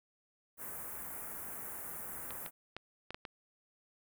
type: band-stop noise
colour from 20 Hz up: white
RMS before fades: -44 dBFS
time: 0.57-2.51 s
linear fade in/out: 50 ms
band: 1800 to 9500 Hz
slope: 24 dB/octave
type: clicks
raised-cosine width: 0.3 ms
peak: -26 dBFS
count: 6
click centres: 2.307 / 2.462 / 2.766 / 3.106 / 3.145 / 3.252 s
effects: none